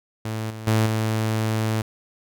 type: tone with level steps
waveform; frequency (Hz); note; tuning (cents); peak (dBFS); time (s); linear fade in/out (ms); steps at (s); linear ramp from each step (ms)
sawtooth; 110; A2; 0; -22 / -29 / -13 / -17; 0.25-1.82; 5; 0.5 / 0.67 / 0.86; 5
effects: none